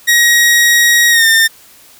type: tone with pitch glide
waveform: sawtooth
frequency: 1893 to 1806.5 Hz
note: A#6 to A6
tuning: +26 to +45 cents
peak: -3 dBFS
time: 0.07-1.48 s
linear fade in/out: 20 ms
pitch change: -81 cents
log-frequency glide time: 1.1-1.26 s
effects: white hiss -42 dBFS RMS until 1.99 s